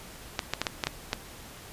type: clicks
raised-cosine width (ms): 0.2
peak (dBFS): -9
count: 7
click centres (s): 0.392 / 0.536 / 0.616 / 0.668 / 0.838 / 0.87 / 1.131
effects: pink hiss -46 dBFS RMS until 1.72 s + resampled to 32000 Hz